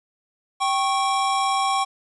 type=tone pair together; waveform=square; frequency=780 / 1099.4 Hz; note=G5 / C#6; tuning=-9 / -15 cents; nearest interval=tritone; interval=594 cents; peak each=-23 / -23 dBFS; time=0.6-1.85 s; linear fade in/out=20 ms; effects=resampled to 24000 Hz + 9-bit